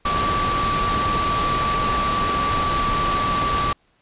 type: tone in noise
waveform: sine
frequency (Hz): 1157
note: D6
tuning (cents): -26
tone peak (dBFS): -20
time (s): 0.05-3.73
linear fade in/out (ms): 5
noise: pink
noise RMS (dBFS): -24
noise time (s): 0.05-3.73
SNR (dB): +1
effects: pink hiss -62 dBFS RMS until 4.01 s + resampled to 8000 Hz